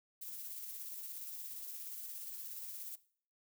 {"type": "noise with tremolo", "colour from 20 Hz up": "violet", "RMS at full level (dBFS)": -45, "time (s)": [0.21, 2.96], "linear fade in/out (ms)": 10, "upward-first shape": "square", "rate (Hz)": 17, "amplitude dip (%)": 25, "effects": ["noise-tail reverb RT60 0.5 s tail -18 dB re dry"]}